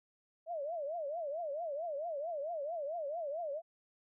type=tone with vibrato; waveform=sine; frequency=622.3 Hz; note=D#5; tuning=in tune; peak=-36 dBFS; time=0.46-3.62 s; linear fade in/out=50 ms; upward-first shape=triangle; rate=4.5 Hz; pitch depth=240 cents each way; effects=none